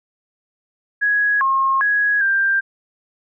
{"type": "tone with pitch steps", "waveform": "sine", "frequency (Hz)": [1667, 1075, 1665, 1585], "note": ["G#6", "C6", "G#6", "G6"], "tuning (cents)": [6, 47, 4, 19], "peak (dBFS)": -14, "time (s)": [1.01, 2.61], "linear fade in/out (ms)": 20, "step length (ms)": 400, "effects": []}